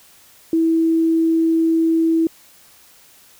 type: tone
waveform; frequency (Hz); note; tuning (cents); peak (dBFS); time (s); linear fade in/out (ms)
sine; 326.5; E4; -17; -13; 0.53-2.27; 2
effects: white hiss -49 dBFS RMS until 3.39 s